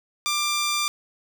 10% pulse tone, 1187 Hz, D6, 18 cents sharp, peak -14 dBFS, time 0.26-0.88 s, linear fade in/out 0 ms, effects none

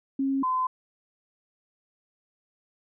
sine tone pair in turn, 271.2 / 1023.9 Hz, C#4 / C6, -38 / -38 cents, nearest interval octave + major seventh, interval 2300 cents, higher second, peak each -23 dBFS, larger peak neither, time 0.19-0.43 / 0.43-0.67 s, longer neither, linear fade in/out 5 ms, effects none

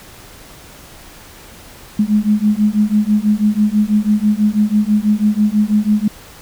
sine beating tone pair, 207.7 / 213.8 Hz, G#3 / A3, 0 / -49 cents, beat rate 6.1 Hz, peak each -14 dBFS, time 1.99-6.08 s, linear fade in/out 5 ms, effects pink hiss -39 dBFS RMS until 6.41 s

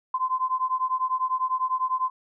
sine beating tone pair, 1026 / 1036 Hz, C6 / C6, -34 / -17 cents, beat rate 10 Hz, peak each -26 dBFS, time 0.14-2.1 s, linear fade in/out 5 ms, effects none

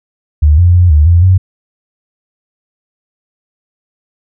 sine tone with pitch steps, 75.1 / 87.9 / 88.9 / 75.3 / 86 / 93.1 Hz, D2 / F2 / F2 / D2 / F2 / F#2, +39 / +12 / +31 / +44 / -26 / +11 cents, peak -3 dBFS, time 0.42-1.38 s, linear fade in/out 10 ms, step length 160 ms, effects none

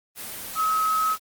sine tone in noise, 1281 Hz, E6, 50 cents flat, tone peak -20 dBFS, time 0.55-1.17 s, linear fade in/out 50 ms, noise white, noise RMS -35 dBFS, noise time 0.15-1.19 s, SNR +12 dB, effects Opus 24 kbps

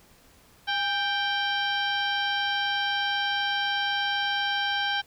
harmonic tone with a mistuned harmonic, 784 Hz, G5, in tune, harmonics 1 / 2 / 3 / 4 / 5 / 6 / 7, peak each -30 / -28 / -38 / -30 / -37 / -42 / -41 dBFS, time 0.67-5.02 s, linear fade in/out 20 ms, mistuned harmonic 1, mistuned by +63 cents, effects pink hiss -57 dBFS RMS until 5.06 s

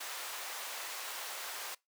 pink high-pass noise, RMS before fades -42 dBFS, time 0-1.75 s, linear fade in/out 10 ms, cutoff 760 Hz, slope 12 dB/octave, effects noise-tail reverb RT60 0.2 s tail -23 dB re dry + high-pass 400 Hz 12 dB/octave

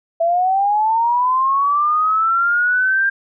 sine linear sweep, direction up, 659.3 to 1600 Hz, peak -13 dBFS, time 0.2-3.1 s, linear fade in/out 10 ms, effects none

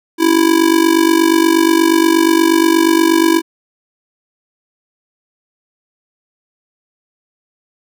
square tone with amplitude modulation, 329.6 Hz, E4, in tune, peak -6 dBFS, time 0.18-3.42 s, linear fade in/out 50 ms, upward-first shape sine, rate 48.4 Hz, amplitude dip 80%, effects none

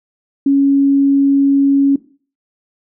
sine tone, 277.4 Hz, C#4, 1 cent sharp, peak -8 dBFS, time 0.46-1.96 s, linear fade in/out 5 ms, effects noise-tail reverb RT60 0.4 s tail -17 dB re dry

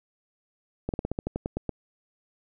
slowing click train, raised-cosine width 2 ms, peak -15 dBFS, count 11, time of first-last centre 0.89-1.693 s, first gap 48 ms, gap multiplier 1.11, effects none

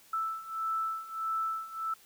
sine beating tone pair, 1318.5 / 1320.1 Hz, E6 / E6, 0 / +2 cents, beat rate 1.6 Hz, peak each -36 / -33 dBFS, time 0.13-1.94 s, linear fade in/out 5 ms, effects white hiss -59 dBFS RMS until 2.05 s

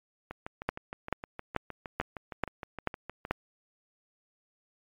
two click trains, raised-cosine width 0.5 ms, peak -23 / -12 dBFS, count 20 / 7, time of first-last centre 0.31-3.251 / 0.69-3.31 s, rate 6.46 / 2.29 Hz, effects MP3 96 kbps

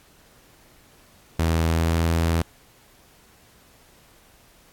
sawtooth tone with pitch glide, 81.9 to 82.85 Hz, E2 to E2, -11 to +9 cents, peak -15 dBFS, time 1.39-2.42 s, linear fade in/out 5 ms, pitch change +20 cents, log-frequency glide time 1.72-2 s, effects pink hiss -55 dBFS RMS until 4.72 s + AAC 64 kbps

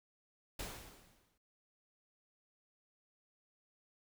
pink noise with exponential decay, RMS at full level -41 dBFS, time 0.59-1.38 s, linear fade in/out 5 ms, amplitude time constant 170 ms, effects none

